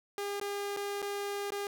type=tone with dropouts; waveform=sawtooth; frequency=404.2 Hz; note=G#4; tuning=47 cents flat; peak=-30 dBFS; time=0.18-1.67 s; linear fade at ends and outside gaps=1 ms; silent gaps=0.399-0.413 / 0.765-0.77 / 1.019-1.025 / 1.505-1.52 s; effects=none